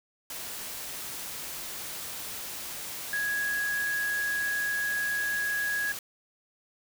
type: tone in noise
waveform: sine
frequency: 1661.2 Hz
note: G#6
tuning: in tune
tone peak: -27 dBFS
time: 3.13-5.92 s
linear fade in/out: 2 ms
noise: white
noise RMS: -38 dBFS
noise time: 0.3-5.99 s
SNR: +8 dB
effects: none